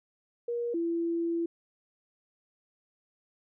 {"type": "tone pair in turn", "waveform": "sine", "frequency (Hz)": [474.5, 336.4], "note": ["A#4", "E4"], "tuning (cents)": [31, 35], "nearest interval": "tritone", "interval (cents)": 596, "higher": "first", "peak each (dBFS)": [-29, -27], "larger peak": "second", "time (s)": [[0.48, 0.74], [0.74, 1.46]], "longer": "second", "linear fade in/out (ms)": 5, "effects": []}